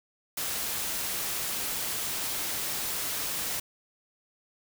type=noise; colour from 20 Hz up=white; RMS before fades=-32 dBFS; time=0.37-3.6 s; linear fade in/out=5 ms; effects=none